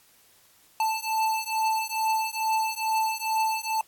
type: beating tone pair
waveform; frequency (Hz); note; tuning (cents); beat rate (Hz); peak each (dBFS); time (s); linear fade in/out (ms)
square; 880 / 882.3; A5 / A5; 0 / +5; 2.3; -28; 0.8-3.81; 2
effects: white hiss -59 dBFS RMS until 3.87 s + AAC 64 kbps

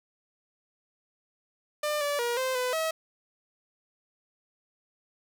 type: tone with pitch steps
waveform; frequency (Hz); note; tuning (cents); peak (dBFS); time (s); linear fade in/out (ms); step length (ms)
sawtooth; 598 / 578 / 476.8 / 519 / 502 / 642; D5 / D5 / A#4 / C5 / B4 / E5; +31 / -28 / +39 / -14 / +28 / -46; -23; 1.83-2.91; 5; 180
effects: none

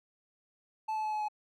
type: tone with pitch steps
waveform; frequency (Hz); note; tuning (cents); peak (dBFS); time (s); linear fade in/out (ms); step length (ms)
triangle; 872 / 865.5 / 859 / 852.6 / 846.2; A5 / A5 / A5 / G#5 / G#5; -16 / -29 / -42 / +45 / +32; -29; 0.88-1.285; 10; 81
effects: none

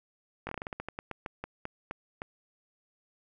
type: slowing click train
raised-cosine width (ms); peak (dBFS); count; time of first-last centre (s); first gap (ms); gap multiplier
0.5; -21; 17; 0.47-2.219; 20; 1.2
effects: none

